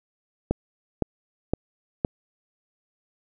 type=click train; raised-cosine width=2 ms; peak=-8 dBFS; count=4; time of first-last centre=0.51-2.048 s; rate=1.95 Hz; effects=none